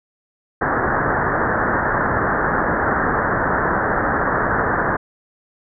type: low-pass noise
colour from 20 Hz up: white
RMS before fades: -19 dBFS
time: 0.61-4.97 s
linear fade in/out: 10 ms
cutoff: 1800 Hz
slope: 96 dB/octave
effects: none